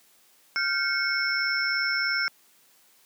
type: tone cluster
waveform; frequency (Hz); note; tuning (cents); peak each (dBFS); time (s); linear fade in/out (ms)
sine; 1403 / 1546 / 2186 / 5350; F6 / G6 / C#7 / E8; +8 / -24 / -25 / +25; -29; 0.56-2.28; 0
effects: white hiss -60 dBFS RMS until 3.05 s + high-pass 150 Hz 12 dB/octave